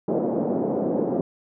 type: band-pass noise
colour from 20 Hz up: pink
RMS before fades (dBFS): -24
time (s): 0.08-1.21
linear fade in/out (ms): 2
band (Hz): 200 to 610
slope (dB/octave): 24
effects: none